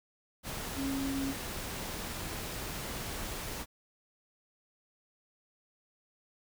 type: tone in noise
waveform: sine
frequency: 272.4 Hz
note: C#4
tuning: 30 cents flat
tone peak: -32 dBFS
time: 0.75-1.35 s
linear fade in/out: 50 ms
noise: pink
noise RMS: -39 dBFS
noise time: 0.43-3.66 s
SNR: +4 dB
effects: none